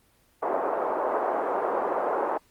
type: band-pass noise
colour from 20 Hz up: pink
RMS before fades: -27 dBFS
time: 0.42-2.38 s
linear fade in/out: 10 ms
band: 410 to 1100 Hz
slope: 24 dB/octave
effects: pink hiss -63 dBFS RMS until 2.5 s + Opus 24 kbps